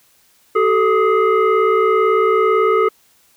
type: tone with frequency modulation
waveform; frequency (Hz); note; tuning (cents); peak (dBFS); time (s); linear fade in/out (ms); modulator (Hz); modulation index
sine; 440; A4; 0; -11; 0.55-2.89; 10; 822; 1.2
effects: white hiss -55 dBFS RMS until 3.36 s